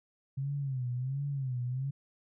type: tone with vibrato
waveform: sine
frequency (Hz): 132.3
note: C3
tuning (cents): +20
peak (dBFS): -31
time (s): 0.37-1.91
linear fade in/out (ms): 10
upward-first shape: sine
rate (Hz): 1.4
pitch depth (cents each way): 130
effects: none